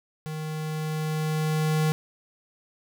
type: tone with level ramp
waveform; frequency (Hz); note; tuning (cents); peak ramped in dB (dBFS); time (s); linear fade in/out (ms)
square; 155.56; D#3; 0; -32 to -21; 0.26-1.92; 0
effects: none